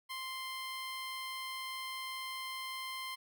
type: tone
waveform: 15% pulse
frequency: 1046.5 Hz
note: C6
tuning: in tune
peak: -33 dBFS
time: 0.09-3.16 s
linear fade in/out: 20 ms
effects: none